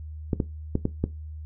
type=clicks; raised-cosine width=3 ms; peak=-10 dBFS; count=5; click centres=0.332 / 0.402 / 0.754 / 0.854 / 1.04 s; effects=noise-tail reverb RT60 0.2 s tail -17 dB re dry + added 77 Hz sine -35 dBFS peak until 1.45 s